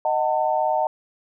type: chord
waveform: sine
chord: D# diminished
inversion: none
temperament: just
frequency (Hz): 622.3 / 746.7 / 896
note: D#5 / F#5 / A5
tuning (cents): 0 / +16 / +31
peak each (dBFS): -23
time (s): 0.05-0.87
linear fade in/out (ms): 2
effects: none